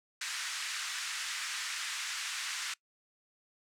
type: band-pass noise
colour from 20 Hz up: pink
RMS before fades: -38 dBFS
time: 0.21-2.74 s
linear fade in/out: 5 ms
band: 1400 to 8500 Hz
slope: 24 dB/octave
effects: noise-tail reverb RT60 0.1 s tail -22 dB re dry